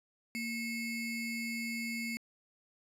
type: ring-modulated tone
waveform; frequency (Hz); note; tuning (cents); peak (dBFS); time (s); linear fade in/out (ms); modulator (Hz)
square; 1200; D6; +37; -33; 0.35-2.17; 0; 970
effects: resampled to 32000 Hz